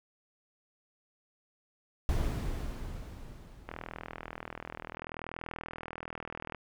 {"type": "noise with exponential decay", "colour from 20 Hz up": "brown", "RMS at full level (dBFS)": -29, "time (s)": [2.09, 4.95], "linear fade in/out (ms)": 0, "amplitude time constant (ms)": 620}
{"type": "click train", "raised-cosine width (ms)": 0.5, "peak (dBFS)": -24, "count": 117, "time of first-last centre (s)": [3.69, 6.547], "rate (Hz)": 40.6}
{"effects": []}